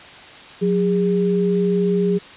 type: tone pair together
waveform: sine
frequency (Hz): 181.4 / 407.2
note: F#3 / G#4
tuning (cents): -34 / -34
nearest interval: octave + major second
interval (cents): 1400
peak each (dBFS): -18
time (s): 0.61-2.19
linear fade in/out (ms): 20
effects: white hiss -40 dBFS RMS until 2.36 s + resampled to 8000 Hz